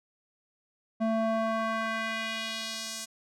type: tone with band-pass filter sweep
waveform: square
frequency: 223 Hz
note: A3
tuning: 23 cents sharp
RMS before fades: -31 dBFS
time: 1-3.06 s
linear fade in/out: 20 ms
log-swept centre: 460 to 7200 Hz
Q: 1.4
effects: none